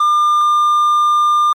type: tone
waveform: triangle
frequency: 1200 Hz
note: D6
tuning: 37 cents sharp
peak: -8 dBFS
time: 0-1.53 s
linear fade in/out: 5 ms
effects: Opus 32 kbps